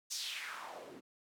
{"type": "noise with band-pass filter sweep", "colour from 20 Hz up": "white", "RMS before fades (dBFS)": -44, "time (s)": [0.1, 1.01], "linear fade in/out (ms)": 20, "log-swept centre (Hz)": [6300, 260], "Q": 2.8, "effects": []}